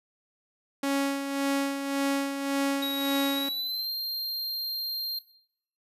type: tone with tremolo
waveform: sawtooth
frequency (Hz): 277.2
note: C#4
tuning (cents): 0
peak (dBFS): -20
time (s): 0.83-3.49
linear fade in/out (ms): 5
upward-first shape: sine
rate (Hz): 1.8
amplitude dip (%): 55
type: tone with pitch glide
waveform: square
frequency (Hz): 3818 to 4188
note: A#7 to C8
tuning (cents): +41 to +1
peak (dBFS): -30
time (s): 2.82-5.19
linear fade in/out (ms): 5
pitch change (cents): +160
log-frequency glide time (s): 3.34-3.9
effects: noise-tail reverb RT60 0.7 s tail -17 dB re dry + resampled to 32000 Hz